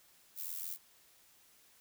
violet noise with amplitude modulation, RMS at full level -38 dBFS, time 0.35-0.78 s, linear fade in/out 50 ms, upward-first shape sine, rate 85.9 Hz, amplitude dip 80%, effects white hiss -65 dBFS RMS until 1.8 s

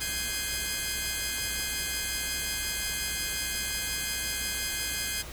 10% pulse chord, Ab major seventh, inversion third, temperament equal with one note detuned, 1553.6 / 1661.2 / 2093 / 2489 Hz, G6 / Ab6 / C7 / Eb7, -16 / 0 / 0 / 0 cents, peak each -28 / -27 / -27 / -27 dBFS, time 0-5.23 s, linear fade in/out 20 ms, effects added 60 Hz sine -43 dBFS peak until 5.32 s + pink hiss -43 dBFS RMS until 5.32 s

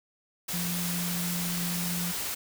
sine tone in noise, 175 Hz, F3, 4 cents sharp, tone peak -31 dBFS, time 0.53-2.12 s, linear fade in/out 10 ms, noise white, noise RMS -33 dBFS, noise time 0.48-2.35 s, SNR -1 dB, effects none

